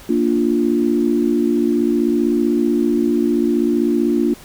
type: chord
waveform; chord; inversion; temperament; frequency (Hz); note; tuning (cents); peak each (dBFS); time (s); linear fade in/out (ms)
sine; Bb major; none; equal; 233.1 / 293.7 / 349.2; Bb3 / D4 / F4; 0 / 0 / 0; -18; 0.09-4.34; 5
effects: pink hiss -41 dBFS RMS until 4.44 s